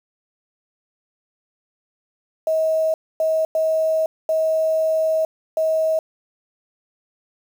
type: tone bursts at uneven times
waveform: sine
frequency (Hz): 637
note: D#5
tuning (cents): +41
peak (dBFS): -16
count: 5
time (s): 2.47-2.94 / 3.2-3.45 / 3.55-4.06 / 4.29-5.25 / 5.57-5.99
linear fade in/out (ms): 2
effects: 7-bit